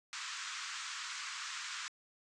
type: band-pass noise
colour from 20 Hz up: pink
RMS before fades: -43 dBFS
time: 0.13-1.88 s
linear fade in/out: 0 ms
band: 1100 to 7700 Hz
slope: 48 dB/octave
effects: resampled to 22050 Hz